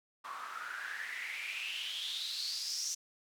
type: noise with band-pass filter sweep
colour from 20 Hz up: white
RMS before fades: -40 dBFS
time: 0.24-2.95 s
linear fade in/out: 10 ms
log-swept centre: 1100 to 6000 Hz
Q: 7.2
effects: none